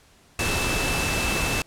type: tone in noise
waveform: sine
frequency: 2637 Hz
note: E7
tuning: in tune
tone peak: -28 dBFS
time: 0.39-1.62 s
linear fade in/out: 2 ms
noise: pink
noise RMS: -25 dBFS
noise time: 0.39-1.62 s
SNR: -6 dB
effects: pink hiss -56 dBFS RMS until 1.66 s + low-pass 11000 Hz 12 dB/octave